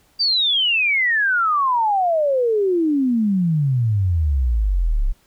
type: exponential sweep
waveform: sine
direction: down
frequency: 4745 to 31.38 Hz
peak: -15 dBFS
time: 0.19-5.13 s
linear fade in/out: 20 ms
effects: pink hiss -58 dBFS RMS until 5.26 s